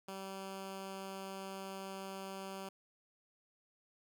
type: tone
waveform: 10% pulse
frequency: 193 Hz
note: G3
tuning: 27 cents flat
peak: -35 dBFS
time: 0.08-2.69 s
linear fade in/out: 5 ms
effects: none